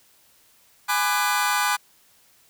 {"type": "chord", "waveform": "sawtooth", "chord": "G# half-diminished seventh", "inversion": "none", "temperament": "just", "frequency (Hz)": [830.6, 996.7, 1196.1, 1495.1], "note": ["G#5", "B5", "D6", "F#6"], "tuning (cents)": [0, 16, 31, 18], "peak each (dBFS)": -22, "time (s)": [0.88, 1.77], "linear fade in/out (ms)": 20, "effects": ["white hiss -58 dBFS RMS until 2.49 s"]}